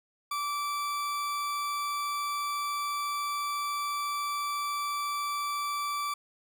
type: tone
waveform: 40% pulse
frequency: 1162 Hz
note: D6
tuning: 19 cents flat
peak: -29 dBFS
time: 0.31-6.14 s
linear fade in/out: 5 ms
effects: none